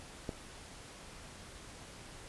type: click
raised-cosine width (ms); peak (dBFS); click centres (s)
2; -23; 0.292
effects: pink hiss -51 dBFS RMS until 2.28 s + resampled to 24000 Hz